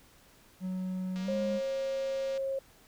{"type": "tone with pitch glide", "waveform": "triangle", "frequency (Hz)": [185.4, 203.4], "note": ["F#3", "G#3"], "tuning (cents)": [4, -36], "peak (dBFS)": -30, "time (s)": [0.6, 1.61], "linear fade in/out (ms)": 50, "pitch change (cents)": 160, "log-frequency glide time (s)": [1.21, 1.33]}
{"type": "click train", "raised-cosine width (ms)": 0.2, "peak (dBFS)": -31, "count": 288, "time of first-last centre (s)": [1.16, 2.376], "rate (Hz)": 236}
{"type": "tone", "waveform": "sine", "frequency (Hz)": 540, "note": "C#5", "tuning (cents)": -45, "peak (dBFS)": -30, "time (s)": [1.28, 2.59], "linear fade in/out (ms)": 5}
{"effects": ["pink hiss -60 dBFS RMS until 2.87 s"]}